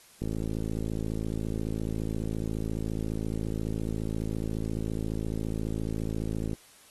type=click train; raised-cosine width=3 ms; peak=-19 dBFS; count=345; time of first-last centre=0.22-6.532 s; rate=54.5 Hz; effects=white hiss -56 dBFS RMS until 6.9 s + AAC 32 kbps